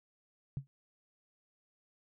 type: tone with exponential decay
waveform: sine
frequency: 136.9 Hz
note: C#3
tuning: 21 cents flat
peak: -30 dBFS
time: 0.57-0.67 s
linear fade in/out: 0 ms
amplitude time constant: 20 ms
effects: none